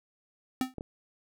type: tone with exponential decay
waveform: square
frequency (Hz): 258.1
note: C4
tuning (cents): -23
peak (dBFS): -24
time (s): 0.61-0.74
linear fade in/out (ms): 1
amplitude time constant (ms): 28
type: clicks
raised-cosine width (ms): 2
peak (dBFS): -24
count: 2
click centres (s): 0.783 / 0.809
effects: none